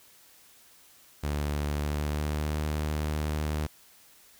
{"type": "tone with pitch glide", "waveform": "sawtooth", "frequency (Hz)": [73.42, 75.97], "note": ["D2", "D#2"], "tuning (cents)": [0, -41], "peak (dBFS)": -24, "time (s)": [1.23, 3.67], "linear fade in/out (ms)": 10, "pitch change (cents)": 59, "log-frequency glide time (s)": [1.72, 2.58], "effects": ["white hiss -57 dBFS RMS until 4.39 s"]}